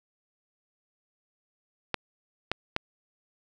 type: clicks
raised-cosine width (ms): 0.3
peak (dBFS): -10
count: 3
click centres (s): 1.943 / 2.516 / 2.764
effects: none